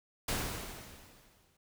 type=noise with exponential decay; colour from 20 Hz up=pink; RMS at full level=-32 dBFS; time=0.28-1.57 s; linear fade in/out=5 ms; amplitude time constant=280 ms; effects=none